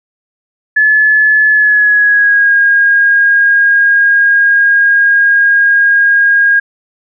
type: tone with pitch glide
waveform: sine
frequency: 1720 to 1628.2 Hz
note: A6 to G#6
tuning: -40 to -35 cents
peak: -5 dBFS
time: 0.76-6.6 s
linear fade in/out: 10 ms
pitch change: -95 cents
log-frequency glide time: 1.49-2.54 s
effects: none